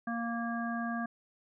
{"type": "harmonic tone", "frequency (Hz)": 233.1, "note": "A#3", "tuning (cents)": 0, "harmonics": [1, 3, 5, 7], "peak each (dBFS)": [-34, -39, -41, -40], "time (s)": [0.07, 1.06], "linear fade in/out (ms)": 5, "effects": []}